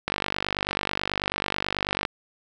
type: click train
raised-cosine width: 0.3 ms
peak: -8 dBFS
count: 98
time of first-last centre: 0.08-2.052 s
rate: 49.2 Hz
effects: none